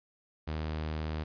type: tone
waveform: sawtooth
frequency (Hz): 77.78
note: D#2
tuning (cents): 0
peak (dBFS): -29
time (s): 0.47-1.24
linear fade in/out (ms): 10
effects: resampled to 11025 Hz + 11-bit